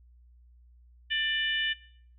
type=harmonic tone; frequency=593 Hz; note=D5; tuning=17 cents sharp; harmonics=3 / 4 / 5 / 6; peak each=-30 / -37 / -29 / -39 dBFS; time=1.1-1.74 s; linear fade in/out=20 ms; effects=noise-tail reverb RT60 0.6 s tail -20 dB re dry + added 60 Hz sine -54 dBFS peak until 2.18 s